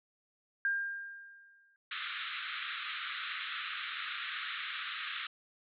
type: tone with exponential decay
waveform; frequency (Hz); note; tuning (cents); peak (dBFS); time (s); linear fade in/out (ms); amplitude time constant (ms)
sine; 1602; G6; +37; -27; 0.65-1.76; 1; 240
type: band-pass noise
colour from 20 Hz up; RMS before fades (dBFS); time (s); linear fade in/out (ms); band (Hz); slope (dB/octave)
pink; -40; 1.91-5.27; 5; 1200 to 3900; 96
effects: none